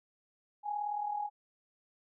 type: tone with amplitude modulation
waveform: sine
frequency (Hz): 830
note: G#5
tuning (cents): -1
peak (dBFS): -30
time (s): 0.63-1.3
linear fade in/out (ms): 50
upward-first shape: sine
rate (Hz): 38.7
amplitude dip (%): 60
effects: none